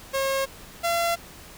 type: tone pair in turn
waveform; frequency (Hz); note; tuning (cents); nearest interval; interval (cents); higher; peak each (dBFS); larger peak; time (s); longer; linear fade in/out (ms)
sawtooth; 541 / 681.6; C#5 / F5; -42 / -42; major third; 400; second; -19 / -18; second; 0.13-0.46 / 0.83-1.16; neither; 20
effects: pink hiss -45 dBFS RMS until 1.57 s